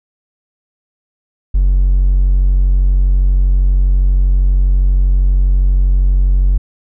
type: tone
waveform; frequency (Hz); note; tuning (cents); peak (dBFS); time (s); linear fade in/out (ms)
triangle; 46.25; F#1; 0; -5; 1.54-6.58; 10
effects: tanh soft clip ceiling -2 dBFS